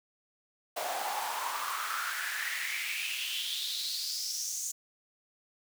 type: noise with high-pass filter sweep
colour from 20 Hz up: pink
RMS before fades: -35 dBFS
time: 0.76-4.72 s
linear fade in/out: 10 ms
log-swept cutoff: 650 to 6900 Hz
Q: 5.4
effects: none